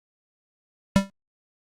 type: tone with exponential decay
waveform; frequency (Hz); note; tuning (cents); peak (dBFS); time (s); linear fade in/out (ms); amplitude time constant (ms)
square; 196; G3; 0; -11; 0.96-1.1; 0; 29
effects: low-pass 10000 Hz 12 dB/octave + Opus 48 kbps